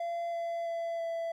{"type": "tone with pitch steps", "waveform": "triangle", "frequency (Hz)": [683, 677.5, 672, 666.6], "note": ["F5", "E5", "E5", "E5"], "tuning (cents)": [-39, 47, 33, 19], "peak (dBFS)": -30, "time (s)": [0, 1.32], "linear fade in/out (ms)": 5, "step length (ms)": 330, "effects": []}